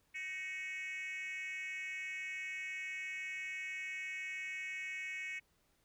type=tone with frequency modulation; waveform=sine; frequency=2217 Hz; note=C#7; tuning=in tune; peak=-37 dBFS; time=0.14-5.4 s; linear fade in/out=20 ms; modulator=338 Hz; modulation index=0.97; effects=tanh soft clip ceiling -39 dBFS + pink hiss -75 dBFS RMS until 5.84 s

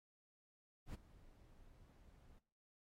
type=noise with ADSR envelope; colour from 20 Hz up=brown; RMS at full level=-44 dBFS; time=0.86-2.39 s; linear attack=85 ms; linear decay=9 ms; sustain=-20 dB; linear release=6 ms; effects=noise-tail reverb RT60 0.6 s tail -20 dB re dry + AAC 48 kbps

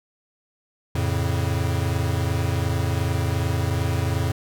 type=chord; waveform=square; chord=F augmented; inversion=none; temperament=equal; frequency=87.31 / 110 / 138.59 Hz; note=F2 / A2 / C#3; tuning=0 / 0 / 0 cents; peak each=-25 / -26 / -28 dBFS; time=0.95-4.32 s; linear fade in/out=5 ms; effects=none

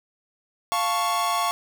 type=chord; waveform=45% pulse; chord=F augmented; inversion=none; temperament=equal; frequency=698.5 / 880 / 1108.7 Hz; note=F5 / A5 / C#6; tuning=0 / 0 / 0 cents; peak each=-27 / -29 / -24 dBFS; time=0.72-1.51 s; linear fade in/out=0 ms; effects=none

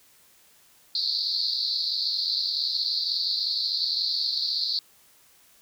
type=band-pass noise; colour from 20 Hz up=pink; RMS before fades=-27 dBFS; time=0.95-4.79 s; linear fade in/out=2 ms; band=4100 to 4700 Hz; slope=96 dB/octave; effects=white hiss -58 dBFS RMS until 5.61 s

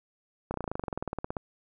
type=slowing click train; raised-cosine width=1 ms; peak=-18 dBFS; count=20; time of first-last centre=0.51-1.368 s; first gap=31 ms; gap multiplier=1.04; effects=none

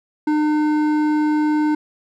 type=tone with hard clipping; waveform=triangle; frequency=303 Hz; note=D#4; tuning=46 cents flat; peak=-17 dBFS; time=0.27-1.75 s; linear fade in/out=5 ms; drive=14 dB; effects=none

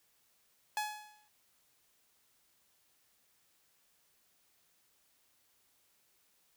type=tone with exponential decay; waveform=sawtooth; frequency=846 Hz; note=G#5; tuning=32 cents sharp; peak=-27 dBFS; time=0.77-1.28 s; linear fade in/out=1 ms; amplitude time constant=110 ms; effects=white hiss -72 dBFS RMS until 6.56 s

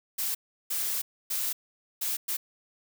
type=noise bursts at uneven times; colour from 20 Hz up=blue; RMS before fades=-30 dBFS; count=5; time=0.18-0.35 / 0.7-1.02 / 1.3-1.53 / 2.01-2.17 / 2.28-2.37 s; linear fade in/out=10 ms; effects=none

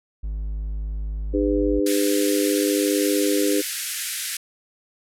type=tone; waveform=triangle; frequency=51.91 Hz; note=G#1; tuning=in tune; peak=-23 dBFS; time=0.23-1.8 s; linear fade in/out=10 ms
type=harmonic tone; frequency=100.7 Hz; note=G2; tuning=47 cents sharp; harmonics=3 / 4 / 5; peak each=-21 / -23 / -25 dBFS; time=1.33-3.62 s; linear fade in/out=20 ms
type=band-pass noise; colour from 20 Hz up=white; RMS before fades=-29 dBFS; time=1.86-4.37 s; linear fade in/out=5 ms; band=1500 to 13000 Hz; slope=48 dB/octave
effects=none

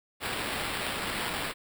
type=noise with sample-and-hold; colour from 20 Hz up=violet; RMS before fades=-33 dBFS; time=0.2-1.54 s; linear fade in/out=50 ms; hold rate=6300 Hz; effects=none

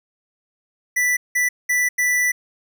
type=tone bursts at uneven times; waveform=square; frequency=1975.5 Hz; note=B6; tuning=in tune; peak=-17 dBFS; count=4; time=0.96-1.17 / 1.35-1.49 / 1.69-1.89 / 1.98-2.32 s; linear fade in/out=10 ms; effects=none

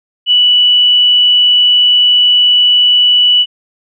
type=tone; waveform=sine; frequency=2957 Hz; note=F#7; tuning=2 cents flat; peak=-5 dBFS; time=0.26-3.46 s; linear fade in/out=50 ms; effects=none

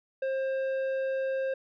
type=tone with tanh clipping; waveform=sine; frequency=532 Hz; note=C5; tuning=29 cents sharp; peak=-29 dBFS; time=0.22-1.54 s; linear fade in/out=5 ms; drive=9 dB; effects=none

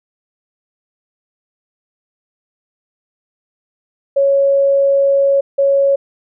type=tone bursts at uneven times; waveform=sine; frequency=554 Hz; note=C#5; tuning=1 cent flat; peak=-9 dBFS; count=2; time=4.16-5.41 / 5.58-5.96 s; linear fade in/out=10 ms; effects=none

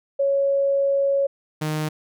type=tone pair in turn; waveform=sine / sawtooth; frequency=554.4 / 154.1 Hz; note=C#5 / D#3; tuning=0 / -16 cents; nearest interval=octave + minor seventh; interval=2216 cents; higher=first; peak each=-17 / -19 dBFS; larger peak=first; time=0.19-1.27 / 1.61-1.89 s; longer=first; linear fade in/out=10 ms; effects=none

